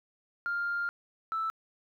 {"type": "tone pair in turn", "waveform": "sine", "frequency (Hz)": [1400, 1318.6], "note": ["F6", "E6"], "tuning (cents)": [4, 0], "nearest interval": "minor second", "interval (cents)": 104, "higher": "first", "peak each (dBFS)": -28, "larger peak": "neither", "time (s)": [[0.46, 0.89], [1.32, 1.5]], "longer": "first", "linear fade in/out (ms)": 0, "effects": ["tanh soft clip ceiling -25 dBFS", "11-bit"]}